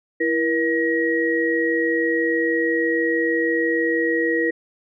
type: tone cluster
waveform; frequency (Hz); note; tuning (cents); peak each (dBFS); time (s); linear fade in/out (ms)
sine; 330.8 / 477 / 1898; E4 / A#4 / A#6; +6 / +40 / +31; -22; 0.2-4.51; 10
effects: none